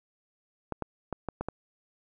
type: clicks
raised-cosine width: 1 ms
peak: -18 dBFS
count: 6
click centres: 0.723 / 0.823 / 1.127 / 1.287 / 1.41 / 1.486 s
effects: none